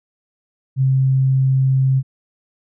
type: tone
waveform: sine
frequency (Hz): 132.8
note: C3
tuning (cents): +26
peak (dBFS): -12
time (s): 0.76-2.03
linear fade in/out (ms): 50
effects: none